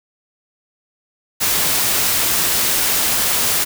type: noise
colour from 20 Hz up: white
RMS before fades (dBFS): -17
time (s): 1.4-3.65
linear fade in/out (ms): 20
effects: none